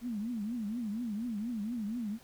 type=tone with vibrato; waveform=sine; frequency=223.4 Hz; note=A3; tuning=27 cents sharp; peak=-33 dBFS; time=0.01-2.19 s; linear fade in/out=50 ms; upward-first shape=triangle; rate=4.2 Hz; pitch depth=210 cents each way; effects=pink hiss -59 dBFS RMS until 2.23 s